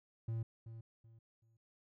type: tone with echo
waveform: triangle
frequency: 113.5 Hz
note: A#2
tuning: 46 cents flat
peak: -34 dBFS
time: 0.28-0.43 s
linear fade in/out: 5 ms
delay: 380 ms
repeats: 3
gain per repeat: -11 dB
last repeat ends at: 1.57 s
effects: none